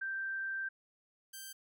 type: tone pair in turn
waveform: sine / 5% pulse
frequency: 1568 / 1568 Hz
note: G6 / G6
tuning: 0 / 0 cents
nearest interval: unison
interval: 0 cents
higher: neither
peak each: -35 / -34 dBFS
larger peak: second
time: 0.01-0.69 / 1.33-1.53 s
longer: first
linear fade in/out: 10 ms
effects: none